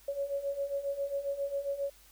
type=beating tone pair; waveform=sine; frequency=554.4 / 561.8 Hz; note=C#5 / C#5; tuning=0 / +23 cents; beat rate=7.4 Hz; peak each=-37 / -33 dBFS; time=0.08-1.9 s; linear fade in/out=5 ms; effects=added 50 Hz sine -62 dBFS peak until 2.11 s + white hiss -60 dBFS RMS until 2.11 s

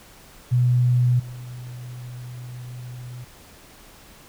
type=tone with level steps; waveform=sine; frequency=123.47 Hz; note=B2; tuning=in tune; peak=-15 / -33 dBFS; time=0.51-3.25 s; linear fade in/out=20 ms; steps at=1.19 s; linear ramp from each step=10 ms; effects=pink hiss -48 dBFS RMS until 4.28 s

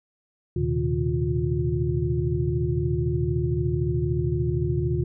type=tone cluster; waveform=sine; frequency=77.6 / 117.2 / 130.7 / 154.6 / 354.9 Hz; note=D#2 / A#2 / C3 / D#3 / F4; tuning=-4 / +10 / -1 / -11 / +28 cents; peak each=-28 dBFS; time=0.56-5.04 s; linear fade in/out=5 ms; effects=none

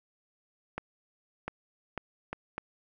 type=accelerating click train; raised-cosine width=0.5 ms; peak=-19 dBFS; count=5; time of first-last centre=0.78-2.58 s; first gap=700 ms; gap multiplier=0.71; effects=none

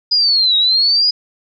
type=linear two-way sweep; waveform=sine; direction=down then up; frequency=4978 to 3775 to 4978 Hz; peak=-10 dBFS; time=0.11-1.11 s; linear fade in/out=10 ms; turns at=0.57 s; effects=none

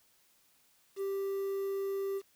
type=tone with quantisation; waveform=triangle; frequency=392 Hz; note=G4; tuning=in tune; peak=-30 dBFS; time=0.96-2.22 s; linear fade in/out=50 ms; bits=9; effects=white hiss -68 dBFS RMS until 2.35 s

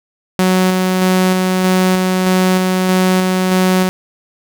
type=tone with tremolo; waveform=sawtooth; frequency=185.3 Hz; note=F#3; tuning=3 cents sharp; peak=-6 dBFS; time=0.39-3.89 s; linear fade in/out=0 ms; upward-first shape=square; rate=1.6 Hz; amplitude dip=25%; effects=none

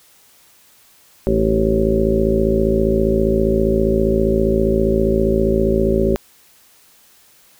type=harmonic tone with a mistuned harmonic; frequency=55 Hz; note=A1; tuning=in tune; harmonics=1 / 2 / 3 / 4 / 5 / 6 / 7 / 8 / 9 / 10; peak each=-21 / -27 / -25 / -20 / -28 / -27 / -17 / -28 / -29 / -22 dBFS; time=1.27-6.16 s; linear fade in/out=0 ms; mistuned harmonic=6; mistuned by=-27 cents; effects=white hiss -51 dBFS RMS until 7.59 s

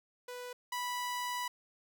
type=tone pair in turn; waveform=sawtooth; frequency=493.9 / 984.7 Hz; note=B4 / B5; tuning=0 / -5 cents; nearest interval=octave; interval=1195 cents; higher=second; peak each=-38 / -31 dBFS; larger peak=second; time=0.28-0.53 / 0.72-1.48 s; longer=second; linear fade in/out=5 ms; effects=none

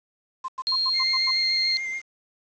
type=tone bursts; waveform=sine; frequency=1046.5 Hz; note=C6; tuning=in tune; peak=-27 dBFS; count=7; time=0.44-1.312 s; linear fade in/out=10 ms; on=44 ms; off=94 ms
type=tone; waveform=sine; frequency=4228 Hz; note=C8; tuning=17 cents sharp; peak=-21 dBFS; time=0.67-1.77 s; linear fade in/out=0 ms
type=tone with vibrato; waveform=triangle; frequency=2100 Hz; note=C7; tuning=6 cents sharp; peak=-26 dBFS; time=0.93-2.02 s; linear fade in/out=50 ms; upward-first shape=sine; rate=7 Hz; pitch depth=20 cents each way
effects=resampled to 16000 Hz + 8-bit

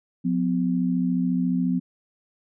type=tone pair together; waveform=sine; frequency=179.2 / 253.4 Hz; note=F3 / B3; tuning=+45 / +45 cents; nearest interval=tritone; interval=600 cents; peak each=-23 dBFS; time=0.24-1.8 s; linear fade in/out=20 ms; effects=none

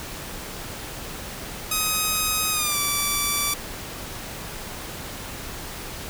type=tone with pitch glide; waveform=5% pulse; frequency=1259 to 1161.2 Hz; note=D#6 to D6; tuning=+20 to -20 cents; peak=-10 dBFS; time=1.71-3.54 s; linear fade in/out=5 ms; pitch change=-140 cents; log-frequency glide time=2.51-2.78 s; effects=pink hiss -35 dBFS RMS until 6.09 s

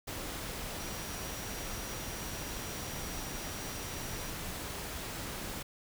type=tone in noise; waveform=sine; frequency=5760 Hz; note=F#8; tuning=47 cents flat; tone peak=-49 dBFS; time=0.79-4.31 s; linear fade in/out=10 ms; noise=pink; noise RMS=-40 dBFS; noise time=0.07-5.63 s; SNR=-12 dB; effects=none

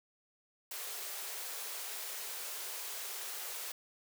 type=high-pass noise; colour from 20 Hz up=white; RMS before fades=-42 dBFS; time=0.71-3.72 s; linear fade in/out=5 ms; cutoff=360 Hz; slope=96 dB/octave; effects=none

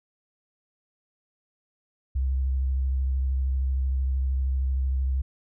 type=tone with vibrato; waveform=sine; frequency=65.9 Hz; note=C2; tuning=13 cents sharp; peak=-22 dBFS; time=2.15-5.22 s; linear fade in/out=10 ms; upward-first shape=sine; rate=13 Hz; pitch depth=29 cents each way; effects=none

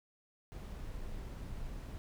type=noise; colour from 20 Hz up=brown; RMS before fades=-43 dBFS; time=0.52-1.98 s; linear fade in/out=0 ms; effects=none

